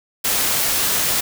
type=noise; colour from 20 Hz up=white; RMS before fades=-19 dBFS; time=0.24-1.21 s; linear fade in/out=10 ms; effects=none